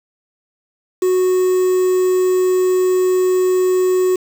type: tone with quantisation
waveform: triangle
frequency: 368.6 Hz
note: F#4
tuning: 7 cents flat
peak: -10 dBFS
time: 1.02-4.16 s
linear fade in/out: 5 ms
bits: 5
effects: none